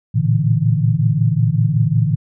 sine tone cluster, 111.5 / 116.9 / 143.9 / 162.4 Hz, A2 / A#2 / D3 / E3, +23 / +5 / -35 / -26 cents, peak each -18 dBFS, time 0.14-2.16 s, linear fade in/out 20 ms, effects none

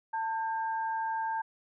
sine tone pair together, 894 / 1595.7 Hz, A5 / G6, +27 / +30 cents, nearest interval minor seventh, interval 1003 cents, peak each -30 / -39 dBFS, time 0.13-1.42 s, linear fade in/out 10 ms, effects none

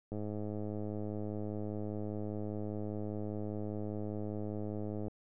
click train, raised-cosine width 2 ms, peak -27 dBFS, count 522, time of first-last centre 0.12-5.082 s, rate 105 Hz, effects none

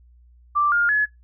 sine tone with pitch steps, 1174.7 / 1413.2 / 1700.1 Hz, D6 / F6 / G#6, 0 / +20 / +40 cents, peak -16 dBFS, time 0.55-1.06 s, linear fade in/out 20 ms, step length 170 ms, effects noise-tail reverb RT60 0.2 s tail -26 dB re dry + added 60 Hz sine -49 dBFS peak until 1.23 s

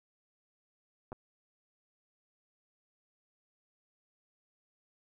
clicks, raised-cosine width 1 ms, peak -29 dBFS, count 2, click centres 1.12 / 1.128 s, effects none

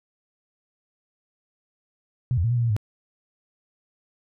sine tone with pitch steps, 125.1 / 85.4 / 115.8 / 122.1 / 118.6 / 116.7 / 104.9 Hz, B2 / F2 / A#2 / B2 / A#2 / A#2 / G#2, +23 / -38 / -11 / -19 / +30 / +2 / +18 cents, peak -19 dBFS, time 2.31-2.765 s, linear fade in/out 0 ms, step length 65 ms, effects none

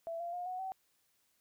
sine tone with pitch steps, 666 / 688.7 / 712.2 / 736.4 / 761.5 Hz, E5 / F5 / F5 / F#5 / F#5, +18 / -24 / +34 / -8 / +50 cents, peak -37 dBFS, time 0.07-0.72 s, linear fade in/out 0 ms, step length 130 ms, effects white hiss -75 dBFS RMS until 1.4 s

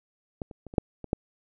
clicks, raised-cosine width 2 ms, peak -19 / -29 / -28 / -28 / -6 / -24 / -11 dBFS, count 7, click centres 0.418 / 0.512 / 0.667 / 0.739 / 0.782 / 1.043 / 1.131 s, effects none

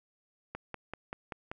click train, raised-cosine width 0.5 ms, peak -23 dBFS, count 6, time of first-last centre 0.55-1.515 s, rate 5.18 Hz, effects none

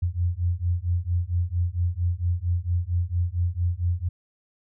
sine beating tone pair, 85.6 / 90 Hz, F2 / F#2, -34 / -47 cents, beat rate 4.4 Hz, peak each -25 dBFS, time 0.02-4.09 s, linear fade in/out 10 ms, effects none

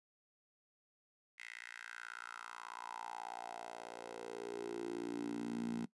10% pulse tone with high-pass filter sweep, 58.27 Hz, A#1, in tune, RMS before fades -45 dBFS, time 1.38-5.86 s, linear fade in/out 10 ms, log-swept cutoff 2100 to 210 Hz, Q 5.2, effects noise-tail reverb RT60 0.1 s tail -19 dB re dry + resampled to 24000 Hz

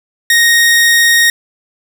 sawtooth tone, 1864.7 Hz, A#6, in tune, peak -3 dBFS, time 0.3-1.3 s, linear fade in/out 2 ms, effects none

